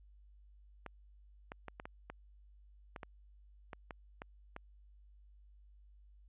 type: clicks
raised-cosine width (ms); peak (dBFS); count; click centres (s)
0.5; -29; 12; 0.863 / 1.519 / 1.683 / 1.799 / 1.855 / 2.1 / 2.962 / 3.032 / 3.732 / 3.908 / 4.219 / 4.564
effects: added 50 Hz sine -58 dBFS peak until 6.28 s + resampled to 8000 Hz